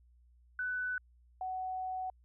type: tone pair in turn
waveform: sine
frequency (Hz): 1496 / 746.6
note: F#6 / F#5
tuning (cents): +19 / +15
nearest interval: octave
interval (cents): 1204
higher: first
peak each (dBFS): -33 / -35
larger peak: first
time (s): 0.59-0.98 / 1.41-2.1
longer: second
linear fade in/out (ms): 2
effects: added 60 Hz sine -61 dBFS peak until 2.24 s